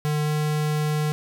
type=tone with pitch glide; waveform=square; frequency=150.4 to 151.45 Hz; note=D3 to D#3; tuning=+42 to -46 cents; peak=-22 dBFS; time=0.05-1.12 s; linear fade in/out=0 ms; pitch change=+12 cents; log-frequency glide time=0.23-0.29 s; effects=none